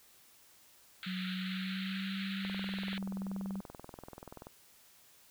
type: band-pass noise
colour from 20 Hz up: white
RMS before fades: -44 dBFS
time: 1.03-2.98 s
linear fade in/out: 0 ms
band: 1300 to 4200 Hz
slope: 96 dB/octave
type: tone with pitch glide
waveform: sine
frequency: 185 to 193.86 Hz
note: F#3 to G3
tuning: 0 to -19 cents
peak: -36 dBFS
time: 1.06-3.61 s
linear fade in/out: 10 ms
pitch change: +81 cents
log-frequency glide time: 1.31-2.2 s
type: click train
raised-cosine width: 1 ms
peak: -32 dBFS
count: 43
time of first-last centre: 2.45-4.469 s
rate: 20.8 Hz
effects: white hiss -62 dBFS RMS until 5.3 s